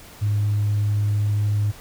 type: tone with tanh clipping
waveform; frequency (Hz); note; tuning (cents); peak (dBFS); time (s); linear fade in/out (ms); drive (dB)
triangle; 103.83; G#2; 0; -18; 0.21-1.72; 20; 5
effects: pink hiss -44 dBFS RMS until 1.8 s